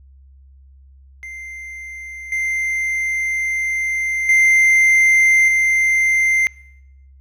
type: tone with level steps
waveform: triangle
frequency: 2088 Hz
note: C7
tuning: 4 cents flat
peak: -28 / -16 / -8 / -11 dBFS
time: 1.23-6.47 s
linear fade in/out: 0 ms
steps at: 2.32 / 4.29 / 5.48 s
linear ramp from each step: 2 ms
effects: noise-tail reverb RT60 0.9 s tail -23 dB re dry + added 67 Hz sine -43 dBFS peak until 7.2 s